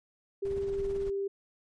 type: tone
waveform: sine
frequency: 395.3 Hz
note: G4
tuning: 15 cents sharp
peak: -29 dBFS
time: 0.42-1.28 s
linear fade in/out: 10 ms
type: noise with tremolo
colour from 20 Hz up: brown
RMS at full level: -39 dBFS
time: 0.45-1.1 s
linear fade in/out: 2 ms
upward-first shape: sine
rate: 18 Hz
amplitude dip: 60%
effects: MP3 48 kbps